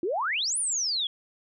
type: exponential two-way sweep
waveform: sine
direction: up then down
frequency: 320.9 to 10110 to 3245 Hz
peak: -25 dBFS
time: 0.03-1.07 s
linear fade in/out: 2 ms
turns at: 0.58 s
effects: none